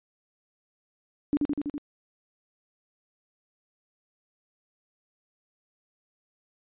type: tone with echo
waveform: sine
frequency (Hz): 291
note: D4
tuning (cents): -16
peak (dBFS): -20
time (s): 1.33-1.37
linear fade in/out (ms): 0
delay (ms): 82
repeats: 5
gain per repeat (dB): -2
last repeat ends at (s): 1.78
effects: resampled to 8000 Hz